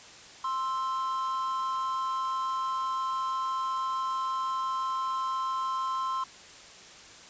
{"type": "tone pair together", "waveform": "triangle", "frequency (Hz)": [1049, 1321.7], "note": ["C6", "E6"], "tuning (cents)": [4, 4], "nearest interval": "major third", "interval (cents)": 400, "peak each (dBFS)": [-27, -34], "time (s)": [0.44, 6.24], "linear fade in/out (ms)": 5, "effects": ["white hiss -49 dBFS RMS until 7.29 s", "resampled to 16000 Hz"]}